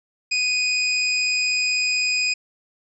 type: tone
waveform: 25% pulse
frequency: 2489 Hz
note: D#7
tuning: in tune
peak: -15 dBFS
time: 0.31-2.34 s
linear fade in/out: 10 ms
effects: resampled to 24000 Hz